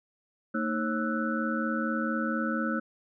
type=tone cluster; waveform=sine; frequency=226 / 310.3 / 542 / 1319 / 1485 Hz; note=A3 / D#4 / C#5 / E6 / F#6; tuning=+47 / -5 / -39 / +1 / +6 cents; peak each=-30 / -34 / -36 / -35 / -34 dBFS; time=0.54-2.8 s; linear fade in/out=10 ms; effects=none